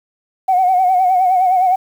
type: tone with vibrato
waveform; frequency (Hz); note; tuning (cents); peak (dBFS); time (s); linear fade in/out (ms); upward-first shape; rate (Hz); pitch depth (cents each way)
sine; 740; F#5; 0; -9; 0.48-1.76; 10; sine; 9.7; 63
effects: tanh soft clip ceiling -5 dBFS + 7-bit